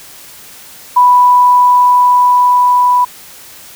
sine tone with level ramp, 987.8 Hz, B5, in tune, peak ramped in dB -3 to -6 dBFS, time 0.96-3.05 s, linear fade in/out 10 ms, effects white hiss -35 dBFS RMS until 3.75 s

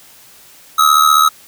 square tone with amplitude modulation, 1281 Hz, E6, 50 cents flat, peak -5 dBFS, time 0.78-1.29 s, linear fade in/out 10 ms, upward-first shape sine, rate 75.1 Hz, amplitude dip 75%, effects white hiss -43 dBFS RMS until 1.47 s

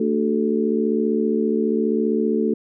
harmonic tone with a mistuned harmonic, 75 Hz, D2, 37 cents sharp, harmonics 3 / 4 / 5 / 6, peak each -21 / -25 / -24 / -23 dBFS, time 0-2.54 s, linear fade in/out 5 ms, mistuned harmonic 6, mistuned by -55 cents, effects none

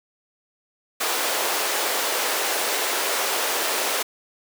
pink high-pass noise, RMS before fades -24 dBFS, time 1-4.03 s, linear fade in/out 10 ms, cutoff 410 Hz, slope 24 dB/octave, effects none

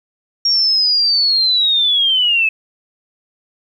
sine linear sweep, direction down, 5588 to 2574 Hz, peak -11 dBFS, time 0.45-2.49 s, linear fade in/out 5 ms, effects 8-bit

